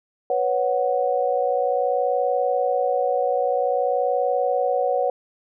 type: chord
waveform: sine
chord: B suspended second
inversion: none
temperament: equal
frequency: 493.9 / 554.4 / 740 Hz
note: B4 / C#5 / F#5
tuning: 0 / 0 / 0 cents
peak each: -23 dBFS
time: 0.3-5.1 s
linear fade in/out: 2 ms
effects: none